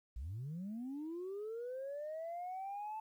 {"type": "linear sweep", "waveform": "sine", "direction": "up", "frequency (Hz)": [52.1, 881], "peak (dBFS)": -39, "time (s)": [0.16, 3], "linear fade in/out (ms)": 5, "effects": ["tanh soft clip ceiling -38 dBFS", "12-bit"]}